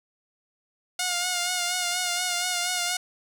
5% pulse tone with vibrato, 715 Hz, F5, 41 cents sharp, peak -13 dBFS, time 0.99-2.97 s, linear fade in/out 5 ms, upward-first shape sine, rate 4.2 Hz, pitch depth 36 cents each way, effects none

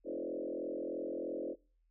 sine tone with frequency modulation, 428 Hz, A4, 48 cents flat, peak -36 dBFS, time 0.04-1.56 s, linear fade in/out 50 ms, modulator 43.1 Hz, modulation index 3.4, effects noise-tail reverb RT60 0.4 s tail -24 dB re dry + added 41 Hz sine -70 dBFS peak until 1.9 s

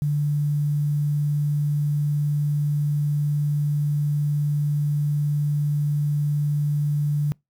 sine tone with quantisation, 146.83 Hz, D3, in tune, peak -19 dBFS, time 0.02-7.32 s, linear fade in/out 0 ms, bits 8, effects noise-tail reverb RT60 0.2 s tail -26 dB re dry

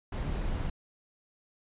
brown noise, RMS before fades -32 dBFS, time 0.12-0.7 s, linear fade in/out 5 ms, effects resampled to 8000 Hz

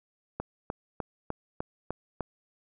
click train, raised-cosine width 1 ms, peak -18 dBFS, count 7, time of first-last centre 0.4-2.207 s, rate 3.32 Hz, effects none

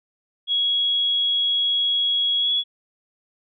sine tone with pitch glide, 3327 to 3373 Hz, G#7 to G#7, +2 to +26 cents, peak -18 dBFS, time 0.47-2.64 s, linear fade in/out 50 ms, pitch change +24 cents, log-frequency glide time 2.39-2.52 s, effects none

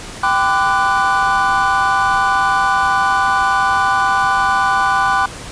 triangle chord, G major seventh, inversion none, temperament equal with one note detuned, 784 / 1011.4 / 1174.7 / 1480 Hz, G5 / B5 / D6 / F#6, 0 / +41 / 0 / 0 cents, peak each -16 dBFS, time 0.23-5.26 s, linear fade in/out 5 ms, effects pink hiss -31 dBFS RMS until 5.51 s + resampled to 22050 Hz

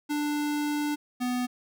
square tone pair in turn, 295.2 / 248.2 Hz, D4 / B3, +9 / +9 cents, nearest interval minor third, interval 300 cents, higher first, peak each -27 dBFS, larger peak neither, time 0.09-0.96 / 1.2-1.47 s, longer first, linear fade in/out 20 ms, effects none

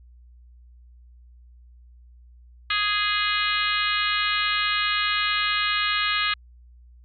harmonic tone, 415.3 Hz, G#4, in tune, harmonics 3 / 4 / 5 / 6 / 7 / 8 / 9 / 10, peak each -27 / -28 / -29 / -30 / -30 / -31 / -32 / -32 dBFS, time 2.7-6.34 s, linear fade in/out 5 ms, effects added 60 Hz sine -47 dBFS peak until 7.04 s

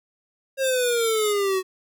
square exponential sweep, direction down, 543 to 370 Hz, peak -21 dBFS, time 0.57-1.63 s, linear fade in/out 50 ms
15% pulse tone with tremolo, 3604 Hz, A7, 41 cents sharp, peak -20 dBFS, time 0.63-1.34 s, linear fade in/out 20 ms, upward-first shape triangle, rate 5.2 Hz, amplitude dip 35%
effects none

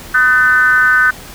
sine tone with frequency modulation, 1512 Hz, F#6, 37 cents sharp, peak -7 dBFS, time 0.14-1.11 s, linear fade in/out 10 ms, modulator 263 Hz, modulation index 0.75, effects pink hiss -33 dBFS RMS until 1.34 s

